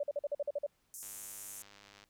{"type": "tone bursts", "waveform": "sine", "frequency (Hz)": 578, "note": "D5", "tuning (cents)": -28, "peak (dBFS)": -31, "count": 9, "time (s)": [0, 0.665], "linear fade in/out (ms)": 5, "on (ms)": 33, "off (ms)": 46}
{"type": "band-pass noise", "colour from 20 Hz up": "pink", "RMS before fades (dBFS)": -47, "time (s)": [0.94, 1.62], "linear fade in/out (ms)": 0, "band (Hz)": [6300, 14000], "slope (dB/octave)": 48}
{"type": "click train", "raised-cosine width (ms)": 0.2, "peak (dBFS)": -38, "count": 103, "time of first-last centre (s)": [1.03, 2.04], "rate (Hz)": 101}
{"effects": ["pink hiss -75 dBFS RMS until 2.09 s"]}